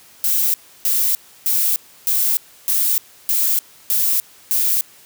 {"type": "noise bursts", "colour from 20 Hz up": "violet", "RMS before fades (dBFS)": -17, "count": 8, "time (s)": [0.24, 4.81], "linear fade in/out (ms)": 0, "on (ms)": 300, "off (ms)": 310, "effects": ["white hiss -47 dBFS RMS until 5.05 s", "high-pass 60 Hz 12 dB/octave"]}